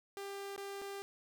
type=tone with dropouts; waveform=sawtooth; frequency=397.1 Hz; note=G4; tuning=22 cents sharp; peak=-38 dBFS; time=0.17-1.02 s; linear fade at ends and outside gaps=0 ms; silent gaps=0.562-0.578 / 0.816-0.82 s; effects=none